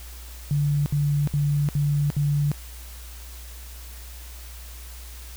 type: tone bursts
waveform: sine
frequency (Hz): 145.1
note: D3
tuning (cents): -21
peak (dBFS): -19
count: 5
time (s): 0.51-2.516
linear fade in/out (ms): 0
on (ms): 350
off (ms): 64
effects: added 60 Hz sine -38 dBFS peak until 5.36 s + white hiss -45 dBFS RMS until 5.36 s